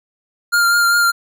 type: tone with vibrato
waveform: square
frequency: 1400 Hz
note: F6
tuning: 4 cents sharp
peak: -12 dBFS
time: 0.52-1.12 s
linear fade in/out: 20 ms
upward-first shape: triangle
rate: 5 Hz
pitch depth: 23 cents each way
effects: none